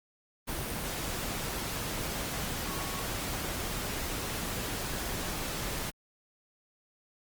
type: tone in noise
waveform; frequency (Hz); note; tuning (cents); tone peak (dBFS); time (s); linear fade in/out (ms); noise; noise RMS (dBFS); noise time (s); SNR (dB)
sine; 1107; C#6; -3; -42; 2.65-3.05; 20; pink; -35; 0.47-5.91; -10
effects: Opus 32 kbps